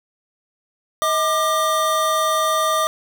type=tone pair together; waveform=square; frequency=634 / 1196.8 Hz; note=D#5 / D6; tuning=+32 / +32 cents; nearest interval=major seventh; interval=1100 cents; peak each=-22 / -19 dBFS; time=1.02-2.87 s; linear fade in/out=0 ms; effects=7-bit